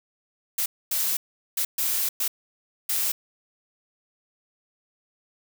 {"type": "noise bursts at uneven times", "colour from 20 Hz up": "blue", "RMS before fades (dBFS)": -25, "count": 6, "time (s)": [[0.58, 0.66], [0.91, 1.17], [1.57, 1.65], [1.78, 2.09], [2.2, 2.28], [2.89, 3.12]], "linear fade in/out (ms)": 5, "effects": []}